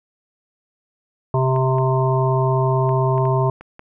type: harmonic tone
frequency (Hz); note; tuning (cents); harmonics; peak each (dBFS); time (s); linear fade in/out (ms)
130.81; C3; 0; 1 / 3 / 5 / 7 / 8; -17 / -22 / -24 / -25 / -26; 1.34-3.5; 2
type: clicks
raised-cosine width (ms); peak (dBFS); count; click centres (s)
0.5; -23; 7; 1.562 / 1.784 / 2.892 / 3.18 / 3.254 / 3.61 / 3.794
effects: none